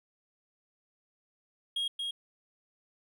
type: tone with echo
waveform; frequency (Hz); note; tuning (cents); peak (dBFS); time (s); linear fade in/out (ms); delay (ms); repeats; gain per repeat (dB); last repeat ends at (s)
triangle; 3269; G#7; -28; -28; 1.76-1.88; 5; 230; 1; -3; 2.11
effects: none